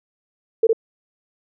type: tone with echo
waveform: sine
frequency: 450 Hz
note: A4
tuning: 39 cents sharp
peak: -11 dBFS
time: 0.63-0.67 s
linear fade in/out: 5 ms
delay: 61 ms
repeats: 1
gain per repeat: -2 dB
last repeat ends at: 0.731 s
effects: none